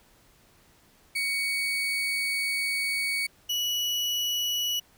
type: tone pair in turn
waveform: 35% pulse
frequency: 2239 / 2938 Hz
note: C#7 / F#7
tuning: +17 / -13 cents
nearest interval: perfect fourth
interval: 470 cents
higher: second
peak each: -24 dBFS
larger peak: neither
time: 1.15-3.27 / 3.49-4.8 s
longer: first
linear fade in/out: 10 ms
effects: pink hiss -60 dBFS RMS until 4.97 s